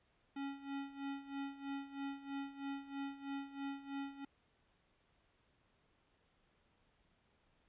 square tone with tremolo, 277.2 Hz, C#4, in tune, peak -40 dBFS, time 0.36-4.25 s, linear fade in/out 5 ms, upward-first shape sine, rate 3.1 Hz, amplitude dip 80%, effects pink hiss -75 dBFS RMS until 7.68 s + resampled to 8000 Hz

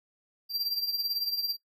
square tone with tremolo, 4723 Hz, D8, 9 cents sharp, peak -26 dBFS, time 0.49-1.57 s, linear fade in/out 50 ms, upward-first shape triangle, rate 18 Hz, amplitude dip 75%, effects noise-tail reverb RT60 0.1 s tail -18 dB re dry

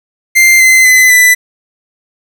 45% pulse tone with pitch steps, 2093 / 2058 / 2024 / 1990.4 Hz, C7 / C7 / B6 / B6, 0 / -29 / +42 / +13 cents, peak -3 dBFS, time 0.35-1.35 s, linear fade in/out 20 ms, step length 250 ms, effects 7-bit

